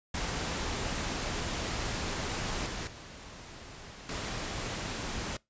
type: noise with level steps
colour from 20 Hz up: pink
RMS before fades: -34 / -37 / -47 / -36 dBFS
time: 0.14-5.37 s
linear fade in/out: 5 ms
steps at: 2.66 / 2.87 / 4.09 s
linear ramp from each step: 2 ms
effects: noise-tail reverb RT60 0.2 s tail -23 dB re dry + resampled to 16000 Hz